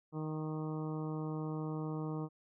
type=harmonic tone with a mistuned harmonic; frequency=155.56 Hz; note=D#3; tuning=in tune; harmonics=1 / 2 / 3 / 4 / 5 / 6 / 7 / 8; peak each=-38 / -41 / -45 / -53 / -52 / -53 / -52 / -55 dBFS; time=0.12-2.29 s; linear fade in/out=50 ms; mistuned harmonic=8; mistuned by=-17 cents; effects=none